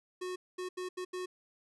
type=tone bursts at uneven times; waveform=square; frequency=365.5 Hz; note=F#4; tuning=21 cents flat; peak=-37 dBFS; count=5; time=0.21-0.36 / 0.58-0.69 / 0.77-0.89 / 0.97-1.05 / 1.13-1.26 s; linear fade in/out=10 ms; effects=resampled to 24000 Hz